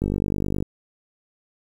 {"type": "click train", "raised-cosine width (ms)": 3, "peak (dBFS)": -11, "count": 31, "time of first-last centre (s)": [0.02, 0.625], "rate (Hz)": 49.6, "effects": ["8-bit"]}